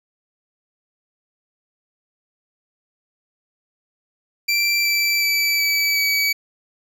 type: tone with pitch steps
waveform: 25% pulse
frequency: 2349 / 2331 / 2314 / 2297 / 2279 Hz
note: D7 / D7 / D7 / D7 / C#7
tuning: 0 / -14 / -26 / -39 / +47 cents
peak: -13 dBFS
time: 4.48-6.33 s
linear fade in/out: 10 ms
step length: 370 ms
effects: none